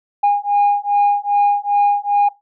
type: beating tone pair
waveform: sine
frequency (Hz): 815 / 817.5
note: G#5 / G#5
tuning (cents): -33 / -28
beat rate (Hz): 2.5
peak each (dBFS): -14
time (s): 0.23-2.29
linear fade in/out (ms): 10
effects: noise-tail reverb RT60 0.2 s tail -18 dB re dry + tanh soft clip ceiling -8 dBFS